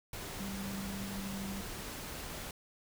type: tone in noise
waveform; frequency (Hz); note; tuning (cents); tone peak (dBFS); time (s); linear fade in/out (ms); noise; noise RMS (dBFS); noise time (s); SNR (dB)
sine; 196; G3; 0; -39; 0.4-1.61; 2; pink; -43; 0.13-2.51; +1
effects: none